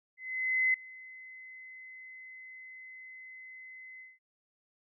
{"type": "tone with ADSR envelope", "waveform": "sine", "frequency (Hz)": 2041, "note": "C7", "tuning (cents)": -44, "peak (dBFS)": -23, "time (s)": [0.17, 4.19], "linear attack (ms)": 570, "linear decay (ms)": 3, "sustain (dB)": -23, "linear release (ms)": 190, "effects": []}